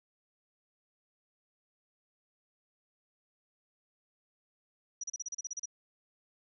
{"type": "tone bursts", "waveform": "sine", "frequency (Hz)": 5830, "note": "F#8", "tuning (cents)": -26, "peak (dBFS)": -35, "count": 11, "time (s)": [5.01, 5.657], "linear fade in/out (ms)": 5, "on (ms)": 27, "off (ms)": 35, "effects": []}